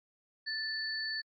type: tone pair together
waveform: sine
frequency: 1760 / 4481 Hz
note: A6 / C#8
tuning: 0 / +18 cents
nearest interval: octave + major third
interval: 1618 cents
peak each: -36 / -36 dBFS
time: 0.46-1.22 s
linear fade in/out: 20 ms
effects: MP3 32 kbps